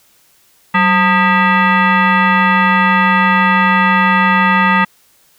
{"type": "tone with frequency modulation", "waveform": "sine", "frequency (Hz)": 523, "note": "C5", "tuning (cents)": -1, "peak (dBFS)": -8, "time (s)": [0.74, 4.85], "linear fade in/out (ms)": 10, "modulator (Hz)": 713, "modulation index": 2.6, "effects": ["white hiss -52 dBFS RMS until 5.38 s"]}